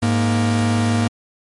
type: tone pair together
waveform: 45% pulse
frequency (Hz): 104.2 / 233.9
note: G#2 / A#3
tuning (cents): +6 / +6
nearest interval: octave + major second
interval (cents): 1400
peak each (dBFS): -18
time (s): 0.02-1.08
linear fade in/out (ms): 10
effects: MP3 48 kbps